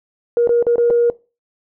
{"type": "tone with dropouts", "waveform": "sine", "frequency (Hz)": 474.2, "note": "A#4", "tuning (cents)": 30, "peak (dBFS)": -10, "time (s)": [0.37, 1.1], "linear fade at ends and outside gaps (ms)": 1, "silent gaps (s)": [[0.474, 0.492], [0.626, 0.667], [0.758, 0.781], [0.902, 0.906]], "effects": ["noise-tail reverb RT60 0.3 s tail -21 dB re dry", "tanh soft clip ceiling -6 dBFS"]}